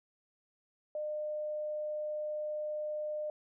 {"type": "tone", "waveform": "sine", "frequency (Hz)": 605, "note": "D#5", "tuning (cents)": -49, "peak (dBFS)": -34, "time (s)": [0.95, 3.3], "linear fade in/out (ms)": 2, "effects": []}